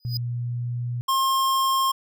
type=tone with exponential growth; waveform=square; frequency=4967 Hz; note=D#8; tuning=4 cents flat; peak=-25 dBFS; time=0-0.17 s; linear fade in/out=2 ms; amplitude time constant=36 ms
type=tone with pitch glide; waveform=sine; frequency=120.3 to 121.14 Hz; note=B2 to B2; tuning=-45 to -33 cents; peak=-25 dBFS; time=0.05-1.01 s; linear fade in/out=0 ms; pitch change=+12 cents; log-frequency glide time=0.21-0.89 s
type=tone; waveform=square; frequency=1068 Hz; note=C6; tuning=35 cents sharp; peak=-20 dBFS; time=1.08-1.92 s; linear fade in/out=10 ms
effects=none